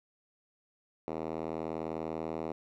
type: tone with band-pass filter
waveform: 5% pulse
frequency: 80.1 Hz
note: E2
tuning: 49 cents flat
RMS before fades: -37 dBFS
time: 1.08-2.52 s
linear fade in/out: 0 ms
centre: 390 Hz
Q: 0.84
effects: none